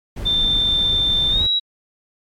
brown noise, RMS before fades -26 dBFS, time 0.16-1.47 s, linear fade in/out 10 ms
sine tone with pitch glide, 3571 to 3872 Hz, A7 to B7, +25 to -35 cents, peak -15 dBFS, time 0.25-1.6 s, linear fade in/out 20 ms, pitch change +140 cents, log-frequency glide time 1.3-1.44 s
effects MP3 64 kbps

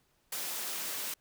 white high-pass noise, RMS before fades -37 dBFS, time 0.32-1.14 s, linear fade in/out 5 ms, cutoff 230 Hz, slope 12 dB/octave, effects pink hiss -72 dBFS RMS until 1.2 s

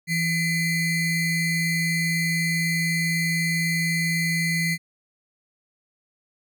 square ring-modulated tone, 1095 Hz, C#6, 22 cents flat, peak -19 dBFS, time 0.07-4.78 s, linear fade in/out 50 ms, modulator 929 Hz, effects none

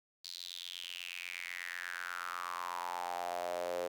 sawtooth tone with high-pass filter sweep, 88.2 Hz, F2, 18 cents sharp, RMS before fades -41 dBFS, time 0.24-3.88 s, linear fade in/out 10 ms, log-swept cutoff 4400 to 500 Hz, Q 5.8, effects none

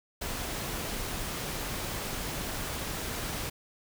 pink noise, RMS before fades -35 dBFS, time 0.21-3.5 s, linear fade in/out 10 ms, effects none

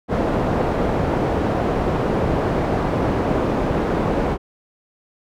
white low-pass noise, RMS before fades -20 dBFS, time 0.08-4.38 s, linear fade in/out 50 ms, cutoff 560 Hz, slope 12 dB/octave, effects none

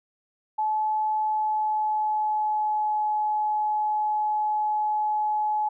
sine tone with pitch glide, 860 to 850.1 Hz, A5 to G#5, -40 to +40 cents, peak -22 dBFS, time 0.58-5.69 s, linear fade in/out 10 ms, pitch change -20 cents, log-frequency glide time 1.2-3.03 s, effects none

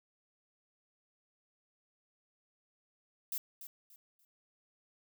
violet noise with echo, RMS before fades -37 dBFS, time 3.32-3.38 s, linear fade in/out 2 ms, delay 290 ms, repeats 3, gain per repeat -11 dB, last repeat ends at 4.25 s, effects none

